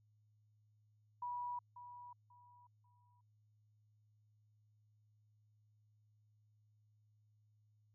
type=tone with echo; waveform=sine; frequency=974 Hz; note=B5; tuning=24 cents flat; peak=-40 dBFS; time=1.22-1.59 s; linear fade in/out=5 ms; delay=540 ms; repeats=3; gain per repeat=-11 dB; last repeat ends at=3.21 s; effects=added 106 Hz sine -70 dBFS peak until 7.94 s